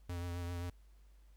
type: tone with vibrato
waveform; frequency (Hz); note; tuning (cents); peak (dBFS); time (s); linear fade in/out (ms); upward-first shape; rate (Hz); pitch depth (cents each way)
square; 87.31; F2; 0; -39; 0.09-0.7; 5; triangle; 7.6; 32
effects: added 50 Hz sine -58 dBFS peak until 1.36 s + pink hiss -75 dBFS RMS until 1.36 s